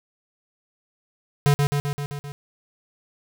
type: tone with echo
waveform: square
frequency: 143.8 Hz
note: D3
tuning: 36 cents flat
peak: -15 dBFS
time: 1.46-1.54 s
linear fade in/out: 0 ms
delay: 130 ms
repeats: 6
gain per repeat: -3 dB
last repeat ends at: 2.32 s
effects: none